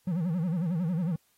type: tone with vibrato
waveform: triangle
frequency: 171.5 Hz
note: F3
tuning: 31 cents flat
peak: -24 dBFS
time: 0.07-1.16 s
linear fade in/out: 5 ms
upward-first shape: sine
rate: 11 Hz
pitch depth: 170 cents each way
effects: white hiss -69 dBFS RMS until 1.37 s + AAC 48 kbps